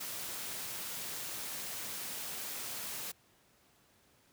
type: noise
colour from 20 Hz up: white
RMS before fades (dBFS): -41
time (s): 0-3.12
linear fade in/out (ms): 10
effects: pink hiss -67 dBFS RMS until 4.32 s + high-pass 80 Hz 12 dB/octave